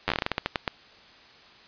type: slowing click train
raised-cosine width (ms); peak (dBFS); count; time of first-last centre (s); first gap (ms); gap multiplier
0.3; -8; 14; 0.08-0.678; 10; 1.23
effects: white hiss -52 dBFS RMS until 1.67 s + resampled to 11025 Hz